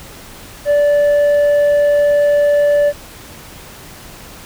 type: tone with tanh clipping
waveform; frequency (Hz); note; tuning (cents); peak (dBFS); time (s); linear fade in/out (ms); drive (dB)
sine; 582; D5; -16; -10; 0.65-2.93; 50; 4
effects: pink hiss -36 dBFS RMS until 4.45 s